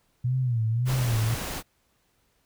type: tone with vibrato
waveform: sine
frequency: 120 Hz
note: B2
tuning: 49 cents flat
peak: -22 dBFS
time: 0.24-1.35 s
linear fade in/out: 10 ms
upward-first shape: sine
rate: 1.8 Hz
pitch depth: 140 cents each way
type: noise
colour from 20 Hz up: pink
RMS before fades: -33 dBFS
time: 0.85-1.63 s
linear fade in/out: 50 ms
effects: pink hiss -69 dBFS RMS until 2.45 s